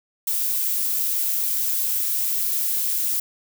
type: noise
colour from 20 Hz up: violet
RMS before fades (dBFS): -23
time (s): 0.27-3.2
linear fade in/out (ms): 5
effects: none